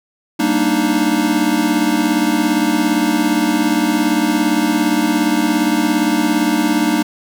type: chord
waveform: square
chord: Eb major seventh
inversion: first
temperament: equal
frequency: 196 / 233.1 / 293.7 / 311.1 Hz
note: G3 / Bb3 / D4 / Eb4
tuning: 0 / 0 / 0 / 0 cents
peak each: -23 / -20 / -19 / -18 dBFS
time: 0.39-7.03 s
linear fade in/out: 10 ms
effects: none